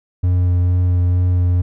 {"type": "tone with vibrato", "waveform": "triangle", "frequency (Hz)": 89.4, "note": "F2", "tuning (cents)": 41, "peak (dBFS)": -10, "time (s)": [0.23, 1.62], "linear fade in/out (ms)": 10, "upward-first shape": "sine", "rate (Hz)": 2.2, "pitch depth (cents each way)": 14, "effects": []}